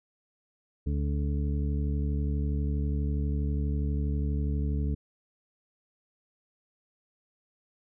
harmonic tone, 72.3 Hz, D2, 27 cents flat, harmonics 1 / 2 / 3 / 4 / 6, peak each -27 / -33 / -37 / -39 / -43 dBFS, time 0.86-4.95 s, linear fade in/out 10 ms, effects none

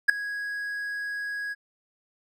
triangle tone with ADSR envelope, 1658 Hz, G#6, 3 cents flat, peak -8 dBFS, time 0.08-1.55 s, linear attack 16 ms, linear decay 3 ms, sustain -20 dB, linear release 31 ms, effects none

